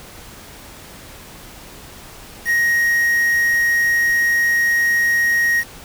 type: tone with quantisation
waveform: triangle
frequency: 1878 Hz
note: A#6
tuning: 12 cents sharp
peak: -12 dBFS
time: 2.45-5.64 s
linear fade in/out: 50 ms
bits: 5
effects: pink hiss -39 dBFS RMS until 5.84 s